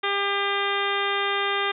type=harmonic tone; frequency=400 Hz; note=G4; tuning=35 cents sharp; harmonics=1 / 2 / 3 / 4 / 5 / 6 / 7 / 8 / 9; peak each=-29 / -31 / -28 / -31 / -30 / -34 / -36 / -33 / -33 dBFS; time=0.03-1.72 s; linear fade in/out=10 ms; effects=none